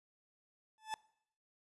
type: tone with exponential growth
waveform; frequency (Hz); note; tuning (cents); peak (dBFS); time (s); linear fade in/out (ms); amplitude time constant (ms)
40% pulse; 871; A5; -18; -33; 0.78-0.94; 0; 34
effects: noise-tail reverb RT60 0.7 s tail -22 dB re dry + resampled to 24000 Hz